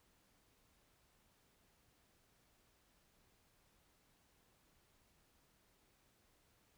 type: silence
effects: pink hiss -74 dBFS RMS until 6.77 s